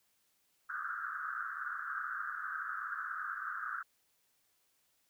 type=band-pass noise; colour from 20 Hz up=white; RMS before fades=-40 dBFS; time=0.69-3.83 s; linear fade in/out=10 ms; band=1200 to 1600 Hz; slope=96 dB/octave; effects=white hiss -75 dBFS RMS until 5.09 s